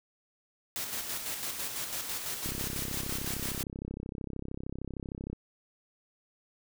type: noise with tremolo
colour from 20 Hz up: white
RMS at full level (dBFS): -35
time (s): 0.76-3.63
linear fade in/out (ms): 0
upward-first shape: square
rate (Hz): 6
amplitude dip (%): 40
type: click train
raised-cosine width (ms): 3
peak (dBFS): -25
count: 96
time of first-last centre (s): 2.46-5.33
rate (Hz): 33.1
effects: none